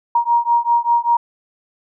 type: beating tone pair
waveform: sine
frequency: 941 / 946.1 Hz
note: A#5 / A#5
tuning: +16 / +25 cents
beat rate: 5.1 Hz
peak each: -16 dBFS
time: 0.15-1.17 s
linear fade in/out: 5 ms
effects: none